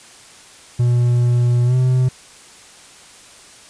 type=tone with pitch glide; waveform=triangle; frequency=121.3 to 127.77 Hz; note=B2 to C3; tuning=-31 to -41 cents; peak=-10 dBFS; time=0.79-2.09 s; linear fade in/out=10 ms; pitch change=+90 cents; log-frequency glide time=1.65-1.75 s; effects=white hiss -43 dBFS RMS until 3.69 s + resampled to 22050 Hz